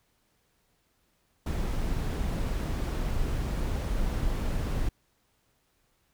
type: noise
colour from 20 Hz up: brown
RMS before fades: -29 dBFS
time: 1.46-4.89 s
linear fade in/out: 5 ms
effects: pink hiss -71 dBFS RMS until 6.13 s